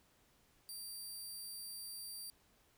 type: tone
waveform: 15% pulse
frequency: 4700 Hz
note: D8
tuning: 1 cent sharp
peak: -39 dBFS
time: 0.69-2.3 s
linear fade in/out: 0 ms
effects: pink hiss -71 dBFS RMS until 2.77 s